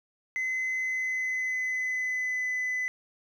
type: tone with pitch glide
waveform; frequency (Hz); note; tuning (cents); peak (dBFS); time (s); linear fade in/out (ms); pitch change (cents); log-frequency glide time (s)
sine; 2041 to 2008; C7 to B6; -44 to +28; -25; 0.36-2.88; 0; -28; 0.76-2.47
effects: tanh soft clip ceiling -26 dBFS + 10-bit